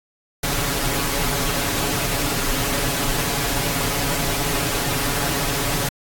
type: noise with comb filter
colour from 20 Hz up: pink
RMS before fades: -22 dBFS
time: 0.43-5.89 s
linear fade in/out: 5 ms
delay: 7.1 ms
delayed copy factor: +0.85
effects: AAC 64 kbps